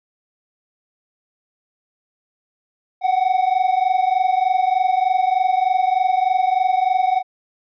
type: tone pair together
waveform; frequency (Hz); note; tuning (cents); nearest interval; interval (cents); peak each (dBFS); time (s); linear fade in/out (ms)
triangle; 736 / 759.3; F#5 / F#5; -9 / +45; minor second; 54; -16; 3.01-7.23; 50
effects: resampled to 11025 Hz